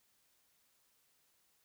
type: silence
effects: white hiss -74 dBFS RMS until 1.64 s